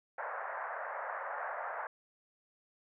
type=band-pass noise; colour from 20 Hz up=pink; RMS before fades=-40 dBFS; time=0.18-1.87 s; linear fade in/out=2 ms; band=560 to 1800 Hz; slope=48 dB/octave; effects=none